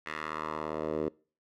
10% pulse tone with band-pass filter sweep, 77.6 Hz, D#2, 4 cents flat, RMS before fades -35 dBFS, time 0.06-1.09 s, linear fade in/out 5 ms, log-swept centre 1900 to 420 Hz, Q 1.9, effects noise-tail reverb RT60 0.4 s tail -24 dB re dry

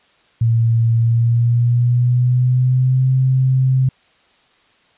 sine tone with pitch glide, 115 to 130.58 Hz, A#2 to C3, -23 to -3 cents, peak -11 dBFS, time 0.41-3.89 s, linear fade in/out 5 ms, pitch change +220 cents, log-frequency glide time 0.96-3.1 s, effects white hiss -55 dBFS RMS until 4.97 s + resampled to 8000 Hz

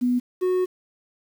sine / triangle tone pair in turn, 246.9 / 367 Hz, B3 / F#4, 0 / -14 cents, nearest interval perfect fifth, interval 686 cents, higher second, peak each -18 / -17 dBFS, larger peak second, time 0.01-0.2 / 0.41-0.66 s, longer second, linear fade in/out 20 ms, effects 8-bit

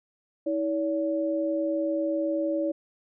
sine tone pair together, 321.5 / 569 Hz, E4 / C#5, -43 / +45 cents, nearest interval minor seventh, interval 988 cents, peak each -27 dBFS, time 0.46-2.72 s, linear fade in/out 10 ms, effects none

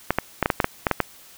clicks, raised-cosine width 0.5 ms, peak -3 dBFS, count 10, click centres 0.106 / 0.186 / 0.427 / 0.459 / 0.502 / 0.602 / 0.644 / 0.868 / 0.913 / 1.003 s, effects white hiss -48 dBFS RMS until 1.37 s

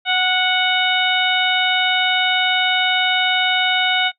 harmonic tone with a mistuned harmonic, 740 Hz, F#5, in tune, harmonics 1 / 2 / 3 / 4 / 5, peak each -21 / -21 / -21 / -21 / -21 dBFS, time 0.05-4.12 s, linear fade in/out 50 ms, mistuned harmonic 2, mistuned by -16 cents, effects noise-tail reverb RT60 0.1 s tail -22 dB re dry

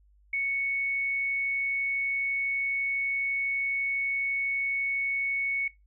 sine tone, 2217 Hz, C#7, in tune, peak -26 dBFS, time 0.33-5.68 s, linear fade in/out 5 ms, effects noise-tail reverb RT60 0.2 s tail -20 dB re dry + added 50 Hz sine -58 dBFS peak until 5.86 s

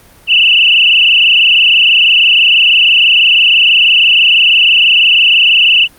sine tone with frequency modulation, 2810 Hz, F7, 10 cents sharp, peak -4 dBFS, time 0.27-5.88 s, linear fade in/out 50 ms, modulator 26.1 Hz, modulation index 6.9, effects pink hiss -42 dBFS RMS until 5.98 s + Opus 32 kbps

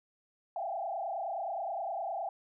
sine tone with frequency modulation, 731 Hz, F#5, 21 cents flat, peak -33 dBFS, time 0.56-2.29 s, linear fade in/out 2 ms, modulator 29.6 Hz, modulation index 2.7, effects none

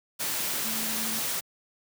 sine tone in noise, 222.1 Hz, A3, 16 cents sharp, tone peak -37 dBFS, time 0.64-1.2 s, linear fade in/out 20 ms, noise white, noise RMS -30 dBFS, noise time 0.19-1.41 s, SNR -10 dB, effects high-pass 100 Hz 12 dB/octave

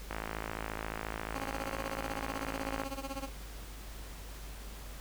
click train, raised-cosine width 0.5 ms, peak -21 dBFS, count 149, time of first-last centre 0.11-2.836 s, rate 54.3 Hz
15% pulse tone with tremolo, 272 Hz, C#4, 33 cents flat, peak -29 dBFS, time 1.35-3.29 s, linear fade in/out 5 ms, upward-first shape sine, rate 16 Hz, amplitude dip 95%
effects added 50 Hz sine -44 dBFS peak until 5 s + pink hiss -50 dBFS RMS until 5 s

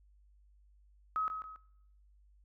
sine tone with echo, 1275 Hz, D#6, 42 cents sharp, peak -30 dBFS, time 1.16-1.28 s, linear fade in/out 0 ms, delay 140 ms, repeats 2, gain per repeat -8 dB, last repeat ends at 1.56 s, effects noise-tail reverb RT60 0.8 s tail -21 dB re dry + added 50 Hz sine -61 dBFS peak until 2.44 s

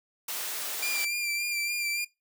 white noise, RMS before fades -34 dBFS, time 0.28-1.05 s, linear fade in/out 5 ms
sawtooth tone with vibrato, 2375 Hz, D7, 19 cents sharp, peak -25 dBFS, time 0.82-2.05 s, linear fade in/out 10 ms, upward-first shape sine, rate 3.5 Hz, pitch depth 30 cents each way
effects noise-tail reverb RT60 0.2 s tail -20 dB re dry + high-pass 400 Hz 12 dB/octave

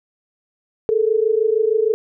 sine tone pair together, 426.6 / 453.1 Hz, G#4 / A#4, +46 / -49 cents, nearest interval minor second, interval 105 cents, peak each -17 dBFS, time 0.89-1.94 s, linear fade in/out 0 ms, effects none

